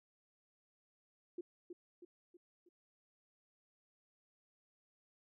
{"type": "tone with echo", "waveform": "sine", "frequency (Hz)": 351.4, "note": "F4", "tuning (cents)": 11, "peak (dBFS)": -40, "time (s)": [1.38, 1.41], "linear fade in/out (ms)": 5, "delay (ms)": 320, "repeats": 4, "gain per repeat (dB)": -6, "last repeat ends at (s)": 2.69, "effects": []}